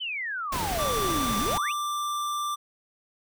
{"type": "exponential two-way sweep", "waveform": "sine", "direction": "down then up", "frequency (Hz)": [3136, 196, 3136], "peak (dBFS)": -29, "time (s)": [0, 1.73], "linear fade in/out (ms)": 20, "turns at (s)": 1.38}
{"type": "noise", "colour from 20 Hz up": "pink", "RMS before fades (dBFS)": -31, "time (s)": [0.52, 1.58], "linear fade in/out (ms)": 5}
{"type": "tone with pitch glide", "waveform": "square", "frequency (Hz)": [1170, 1180.2], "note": ["D6", "D6"], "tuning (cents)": [-7, 8], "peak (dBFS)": -28, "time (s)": [0.78, 2.56], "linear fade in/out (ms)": 20, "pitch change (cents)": 15, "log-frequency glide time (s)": [1, 1.71]}
{"effects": []}